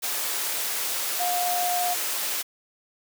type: tone in noise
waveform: sine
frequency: 713 Hz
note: F5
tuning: 36 cents sharp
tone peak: -24 dBFS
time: 1.19-1.95 s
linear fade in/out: 20 ms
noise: white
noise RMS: -28 dBFS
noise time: 0.02-2.43 s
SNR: +1 dB
effects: high-pass 400 Hz 12 dB/octave